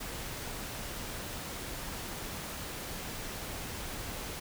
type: noise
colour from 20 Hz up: pink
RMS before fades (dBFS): -40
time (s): 0-4.4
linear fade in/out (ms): 10
effects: none